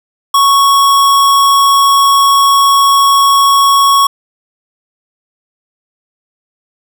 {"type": "tone", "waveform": "square", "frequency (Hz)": 1108.7, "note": "C#6", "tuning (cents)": 0, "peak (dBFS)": -6, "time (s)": [0.34, 4.07], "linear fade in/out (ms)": 5, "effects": []}